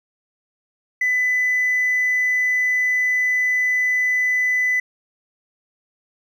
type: tone with hard clipping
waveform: triangle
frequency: 2000 Hz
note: B6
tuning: 21 cents sharp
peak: -16 dBFS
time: 1.01-4.8 s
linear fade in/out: 5 ms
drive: 2 dB
effects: none